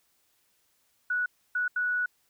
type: tone bursts at uneven times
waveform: sine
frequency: 1471 Hz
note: F#6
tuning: 11 cents flat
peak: -25 dBFS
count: 3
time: 1.1-1.26 / 1.55-1.68 / 1.76-2.06 s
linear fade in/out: 5 ms
effects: white hiss -70 dBFS RMS until 2.29 s